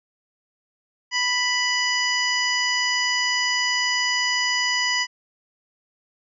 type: harmonic tone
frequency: 987.8 Hz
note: B5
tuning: in tune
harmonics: 1 / 2 / 3 / 5 / 6 / 7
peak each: -29 / -23 / -27 / -26 / -32 / -36 dBFS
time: 1.11-5.07 s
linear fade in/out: 50 ms
effects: none